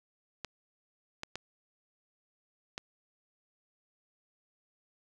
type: clicks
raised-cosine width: 0.2 ms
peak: -20 dBFS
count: 4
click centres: 0.447 / 1.234 / 1.356 / 2.779 s
effects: none